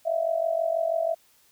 sine tone with amplitude modulation, 659.3 Hz, E5, in tune, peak -19 dBFS, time 0.05-1.15 s, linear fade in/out 20 ms, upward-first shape sine, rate 46.2 Hz, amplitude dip 80%, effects white hiss -61 dBFS RMS until 1.51 s

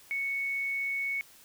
sine tone, 2216 Hz, C#7, 1 cent flat, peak -29 dBFS, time 0.11-1.21 s, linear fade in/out 0 ms, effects white hiss -56 dBFS RMS until 1.44 s

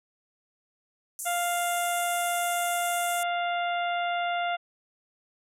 white band-pass noise, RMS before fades -36 dBFS, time 1.19-3.23 s, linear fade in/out 0 ms, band 6500 to 12000 Hz, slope 48 dB/octave
harmonic tone, 698.5 Hz, F5, in tune, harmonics 1 / 2 / 3 / 4 / 5, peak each -27 / -33 / -37 / -39 / -41 dBFS, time 1.25-4.57 s, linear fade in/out 20 ms
effects none

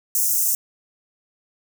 white high-pass noise, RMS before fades -20 dBFS, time 0.15-0.55 s, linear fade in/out 2 ms, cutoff 5900 Hz, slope 48 dB/octave, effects none

